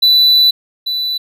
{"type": "tone pair in turn", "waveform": "triangle", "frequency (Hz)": [3978, 3978], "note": ["B7", "B7"], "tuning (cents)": [12, 12], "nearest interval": "unison", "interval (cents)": 0, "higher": "neither", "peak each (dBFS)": [-5, -14], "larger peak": "first", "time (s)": [[0.02, 0.51], [0.86, 1.18]], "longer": "first", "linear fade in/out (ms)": 10, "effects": []}